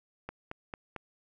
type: click train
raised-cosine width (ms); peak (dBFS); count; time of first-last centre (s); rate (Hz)
0.5; -23; 4; 0.29-0.963; 4.46
effects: none